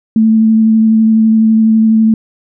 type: tone with vibrato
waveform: sine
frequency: 221.1 Hz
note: A3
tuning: 9 cents sharp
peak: -5 dBFS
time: 0.16-2.14 s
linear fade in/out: 2 ms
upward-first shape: sine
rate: 12 Hz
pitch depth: 14 cents each way
effects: none